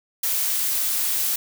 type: noise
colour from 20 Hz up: blue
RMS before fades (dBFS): -23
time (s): 0.23-1.36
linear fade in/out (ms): 5
effects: none